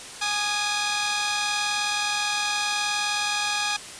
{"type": "tone pair together", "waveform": "10% pulse", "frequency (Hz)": [830.6, 1226.3], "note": ["G#5", "D#6"], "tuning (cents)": [0, -26], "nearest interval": "perfect fifth", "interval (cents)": 674, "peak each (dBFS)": [-17, -20], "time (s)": [0.21, 3.77], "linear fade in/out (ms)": 10, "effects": ["white hiss -39 dBFS RMS until 3.99 s", "resampled to 22050 Hz"]}